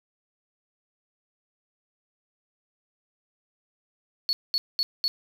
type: tone bursts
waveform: triangle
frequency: 4399 Hz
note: C#8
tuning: 14 cents flat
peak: -19 dBFS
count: 4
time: 4.29-5.08 s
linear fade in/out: 0 ms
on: 40 ms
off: 210 ms
effects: tanh soft clip ceiling -18 dBFS + 8-bit